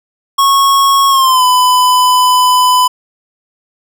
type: tone with pitch glide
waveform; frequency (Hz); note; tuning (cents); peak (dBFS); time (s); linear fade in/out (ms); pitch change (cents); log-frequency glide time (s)
square; 1100 to 1002.9; C#6 to B5; -14 to +26; -7; 0.38-2.88; 10; -160; 1.09-1.44
effects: none